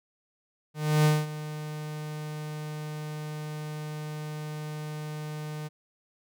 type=tone with ADSR envelope; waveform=45% pulse; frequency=152.2 Hz; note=D#3; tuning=38 cents flat; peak=-18 dBFS; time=0.74-5.69 s; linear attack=310 ms; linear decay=210 ms; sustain=-16 dB; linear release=24 ms; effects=none